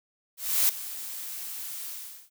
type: noise with ADSR envelope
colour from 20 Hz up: blue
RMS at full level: -21 dBFS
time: 0.37-2.3 s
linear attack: 320 ms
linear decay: 5 ms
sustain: -16 dB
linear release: 410 ms
effects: none